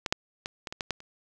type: clicks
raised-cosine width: 0.2 ms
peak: -12 / -6 / -16 / -18 / -19 / -14 / -11 / -30 dBFS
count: 8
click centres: 0.062 / 0.125 / 0.459 / 0.672 / 0.725 / 0.808 / 0.907 / 1.004 s
effects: none